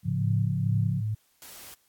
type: chord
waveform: sine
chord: A augmented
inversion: none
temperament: equal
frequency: 110 / 138.59 / 174.61 Hz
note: A2 / C#3 / E#3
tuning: 0 / 0 / 0 cents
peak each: -33 / -28 / -30 dBFS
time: 0.03-1.03 s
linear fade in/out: 50 ms
type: tone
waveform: sine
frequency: 107.6 Hz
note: A2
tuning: 38 cents flat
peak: -26 dBFS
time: 0.06-1.15 s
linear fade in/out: 10 ms
type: noise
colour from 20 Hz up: white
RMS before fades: -45 dBFS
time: 1.42-1.74 s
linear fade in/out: 0 ms
effects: white hiss -67 dBFS RMS until 1.88 s + AAC 64 kbps